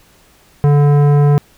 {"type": "tone with tanh clipping", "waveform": "sine", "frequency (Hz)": 145, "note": "D3", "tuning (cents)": -22, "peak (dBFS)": -9, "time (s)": [0.64, 1.38], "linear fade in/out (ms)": 0, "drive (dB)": 15, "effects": ["pink hiss -49 dBFS RMS until 1.57 s"]}